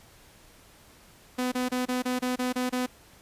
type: tone bursts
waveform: sawtooth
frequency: 251.3 Hz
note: B3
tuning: 30 cents sharp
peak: -22 dBFS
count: 9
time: 1.38-2.864 s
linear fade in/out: 10 ms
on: 140 ms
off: 28 ms
effects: pink hiss -55 dBFS RMS until 3.21 s + resampled to 32000 Hz